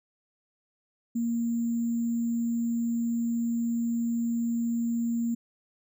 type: tone with sample-and-hold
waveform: sine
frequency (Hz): 233.1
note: A#3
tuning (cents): 0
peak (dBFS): -25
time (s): 1.15-5.35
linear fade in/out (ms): 10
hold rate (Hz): 7350
effects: none